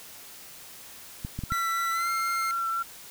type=clicks; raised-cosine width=5 ms; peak=-20 dBFS; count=4; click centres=1.249 / 1.39 / 1.437 / 1.521 s
type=tone with vibrato; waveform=sine; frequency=1353 Hz; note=E6; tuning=45 cents sharp; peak=-26 dBFS; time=1.5-2.83 s; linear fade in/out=10 ms; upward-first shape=sine; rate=4 Hz; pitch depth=16 cents each way
type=tone with pitch glide; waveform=sawtooth; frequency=1975.5 to 2117 Hz; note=B6 to C7; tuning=0 to +20 cents; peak=-29 dBFS; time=1.52-2.51 s; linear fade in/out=0 ms; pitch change=+120 cents; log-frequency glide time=1.91-2.1 s
effects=white hiss -46 dBFS RMS until 3.1 s